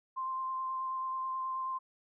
sine tone with vibrato, 1046.5 Hz, C6, in tune, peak -33 dBFS, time 0.16-1.79 s, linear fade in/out 20 ms, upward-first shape sine, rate 9.3 Hz, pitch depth 11 cents each way, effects none

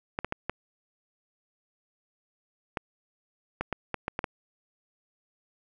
clicks, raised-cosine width 0.5 ms, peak -14 dBFS, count 11, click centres 0.189 / 0.246 / 0.324 / 0.496 / 2.772 / 3.61 / 3.727 / 3.943 / 4.081 / 4.191 / 4.242 s, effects none

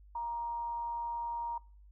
sine tone with amplitude modulation, 939 Hz, A#5, 12 cents sharp, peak -33 dBFS, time 0.15-1.58 s, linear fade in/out 5 ms, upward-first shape sine, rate 255 Hz, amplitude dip 25%, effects noise-tail reverb RT60 0.5 s tail -25 dB re dry + added 50 Hz sine -54 dBFS peak until 1.91 s

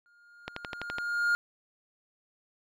triangle tone with exponential growth, 1416 Hz, F6, 23 cents sharp, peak -20 dBFS, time 0.06-1.35 s, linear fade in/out 0 ms, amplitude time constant 280 ms
click train, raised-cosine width 0.3 ms, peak -17 dBFS, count 7, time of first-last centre 0.48-0.984 s, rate 11.9 Hz
effects none

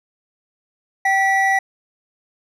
triangle tone pair together, 774.7 / 1952 Hz, G5 / B6, -21 / -21 cents, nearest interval octave + major third, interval 1600 cents, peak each -15 dBFS, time 1.05-1.59 s, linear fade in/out 5 ms, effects none

